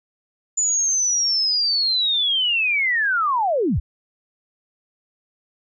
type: linear sweep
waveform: sine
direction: down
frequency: 7040 to 38.89 Hz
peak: -17 dBFS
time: 0.57-3.8 s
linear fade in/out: 10 ms
effects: none